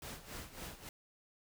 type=noise with tremolo; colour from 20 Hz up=pink; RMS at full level=-45 dBFS; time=0.02-0.89 s; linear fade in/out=2 ms; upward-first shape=sine; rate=3.6 Hz; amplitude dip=75%; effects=none